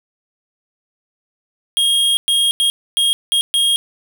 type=tone bursts at uneven times; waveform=square; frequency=3254 Hz; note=G#7; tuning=36 cents flat; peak=-13 dBFS; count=6; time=1.77-2.17 / 2.28-2.51 / 2.6-2.7 / 2.97-3.13 / 3.32-3.41 / 3.54-3.76 s; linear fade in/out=0 ms; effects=none